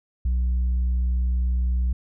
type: tone with tanh clipping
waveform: sine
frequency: 61.74 Hz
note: B1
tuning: in tune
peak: -20 dBFS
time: 0.25-1.93 s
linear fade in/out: 5 ms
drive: 2 dB
effects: none